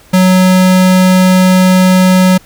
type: tone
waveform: square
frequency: 185 Hz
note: F#3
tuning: in tune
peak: -5 dBFS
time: 0.13-2.38 s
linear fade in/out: 10 ms
effects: pink hiss -42 dBFS RMS until 2.45 s